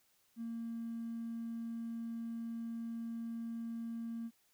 triangle tone with hard clipping, 230 Hz, A#3, 23 cents flat, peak -39 dBFS, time 0.36-4.31 s, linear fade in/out 50 ms, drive 3 dB, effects white hiss -73 dBFS RMS until 4.53 s

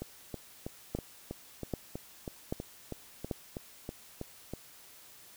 two click trains, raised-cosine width 2 ms, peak -24 / -19 dBFS, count 15 / 4, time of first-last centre 0.02-4.536 / 0.95-3.312 s, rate 3.1 / 1.27 Hz, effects white hiss -55 dBFS RMS until 5.36 s

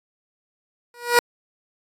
15% pulse tone with exponential growth, 480 Hz, B4, 49 cents flat, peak -3 dBFS, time 0.94-1.19 s, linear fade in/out 1 ms, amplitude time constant 54 ms, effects AAC 64 kbps

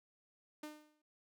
sawtooth tone with exponential decay, 302.7 Hz, D#4, 48 cents flat, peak -39 dBFS, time 0.63-1.02 s, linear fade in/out 5 ms, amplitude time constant 84 ms, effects none

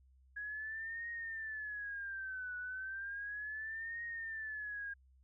sine tone with vibrato, 1661.2 Hz, G#6, in tune, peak -40 dBFS, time 0.36-4.94 s, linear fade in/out 10 ms, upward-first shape triangle, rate 0.34 Hz, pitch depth 210 cents each way, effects added 65 Hz sine -63 dBFS peak until 5.23 s

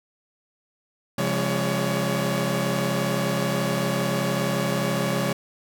sawtooth tone cluster, 134.7 / 173.9 / 205.5 / 564 Hz, C#3 / F3 / G#3 / C#5, -49 / -7 / -18 / +30 cents, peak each -24 dBFS, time 1.18-5.33 s, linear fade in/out 5 ms, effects none

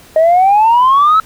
sine exponential sweep, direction up, 622.3 to 1320 Hz, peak -4 dBFS, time 0.16-1.2 s, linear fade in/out 2 ms, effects tanh soft clip ceiling -3 dBFS + pink hiss -41 dBFS RMS until 1.25 s

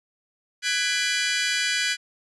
20% pulse chord, G# half-diminished seventh, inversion third, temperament just, 1495.1 / 1661.2 / 1993.5 / 2392 Hz, F#6 / G#6 / B6 / D7, +18 / 0 / +16 / +31 cents, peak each -23 dBFS, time 0.62-1.97 s, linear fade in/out 50 ms, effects resampled to 22050 Hz

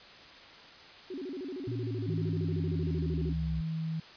sine tone with vibrato, 319.5 Hz, D#4, 46 cents sharp, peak -36 dBFS, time 1.1-3.33 s, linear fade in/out 5 ms, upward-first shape square, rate 13 Hz, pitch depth 260 cents each way
sine linear sweep, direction down, 119.4 to 64.1 Hz, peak -33 dBFS, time 1.67-3.61 s, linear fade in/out 5 ms
sine tone, 160.9 Hz, E3, 42 cents flat, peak -31 dBFS, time 2.08-4 s, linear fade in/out 5 ms
effects white hiss -51 dBFS RMS until 4.16 s + resampled to 11025 Hz

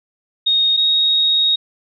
sine tone pair in turn, 3722 / 3757 Hz, A#7 / A#7, -3 / +13 cents, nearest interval unison, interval 16 cents, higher second, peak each -12 dBFS, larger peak neither, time 0.46-0.77 / 0.77-1.56 s, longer second, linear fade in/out 10 ms, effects none

